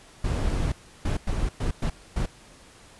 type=noise bursts at uneven times; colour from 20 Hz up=brown; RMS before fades=-25 dBFS; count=6; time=0.24-0.72 / 1.05-1.17 / 1.27-1.49 / 1.6-1.71 / 1.82-1.9 / 2.16-2.26 s; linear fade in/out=5 ms; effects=pink hiss -51 dBFS RMS until 2.99 s + resampled to 24000 Hz